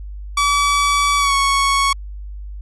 sawtooth tone with pitch glide, 1146 to 1108.2 Hz, D6 to C#6, -43 to -1 cents, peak -10 dBFS, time 0.37-1.93 s, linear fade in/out 5 ms, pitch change -58 cents, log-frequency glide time 1.18-1.34 s, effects added 50 Hz sine -28 dBFS peak until 2.61 s + resampled to 24000 Hz

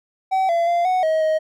triangle tone with pitch steps, 762 / 679 / 691 / 740 / 634 / 628 Hz, G5 / F5 / F5 / F#5 / D#5 / D#5, -49 / -49 / -19 / 0 / +32 / +16 cents, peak -14 dBFS, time 0.31-1.39 s, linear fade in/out 20 ms, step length 180 ms, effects none

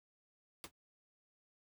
pink noise with exponential decay, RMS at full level -41 dBFS, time 0.64-0.71 s, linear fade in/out 0 ms, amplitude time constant 15 ms, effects high-pass 60 Hz 12 dB/octave

